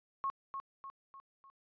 sine tone with echo, 1090 Hz, C#6, 29 cents flat, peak -32 dBFS, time 0.24-0.3 s, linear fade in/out 0 ms, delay 300 ms, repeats 4, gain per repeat -6 dB, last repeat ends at 1.5 s, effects resampled to 11025 Hz

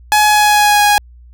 sawtooth tone with pitch glide, 844 to 827.1 Hz, G#5 to G#5, +28 to -7 cents, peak -4 dBFS, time 0.12-0.98 s, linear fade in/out 0 ms, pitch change -35 cents, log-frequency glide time 0.27-0.82 s, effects added 60 Hz sine -37 dBFS peak until 1.33 s

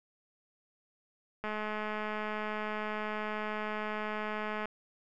click train, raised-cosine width 0.5 ms, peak -22 dBFS, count 686, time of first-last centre 1.44-4.656 s, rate 213 Hz, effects none

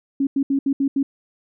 sine tone bursts at uneven times, 275.1 Hz, C#4, 13 cents flat, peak -16 dBFS, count 6, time 0.2-0.27 / 0.36-0.43 / 0.5-0.59 / 0.66-0.73 / 0.8-0.88 / 0.96-1.03 s, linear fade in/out 5 ms, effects none

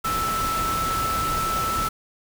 sine tone in noise, 1318.5 Hz, E6, in tune, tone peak -23 dBFS, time 0.04-1.89 s, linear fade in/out 10 ms, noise pink, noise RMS -29 dBFS, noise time 0.04-1.89 s, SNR +3 dB, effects none

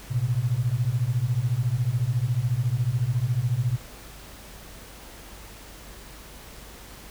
sine beating tone pair, 114.2 / 128.2 Hz, A#2 / C3, -35 / -35 cents, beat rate 14 Hz, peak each -25 / -24 dBFS, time 0.1-3.77 s, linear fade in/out 20 ms, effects added 50 Hz sine -47 dBFS peak until 7.1 s + pink hiss -45 dBFS RMS until 7.1 s

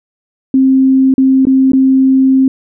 sine tone with dropouts, 264.7 Hz, C4, 20 cents sharp, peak -5 dBFS, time 0.54-2.48 s, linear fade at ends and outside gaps 2 ms, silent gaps 1.14-1.18 / 1.453-1.469 / 1.719-1.733 s, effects none

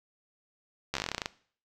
slowing click train, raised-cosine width 0.2 ms, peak -13 dBFS, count 14, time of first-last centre 0.94-1.259 s, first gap 13 ms, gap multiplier 1.1, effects noise-tail reverb RT60 0.5 s tail -19 dB re dry

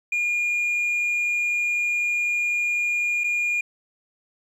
sine tone with dropouts, 2424 Hz, D#7, 46 cents flat, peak -18 dBFS, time 0.12-3.61 s, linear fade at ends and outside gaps 5 ms, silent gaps 3.237-3.241 s, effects tanh soft clip ceiling -20 dBFS + 9-bit

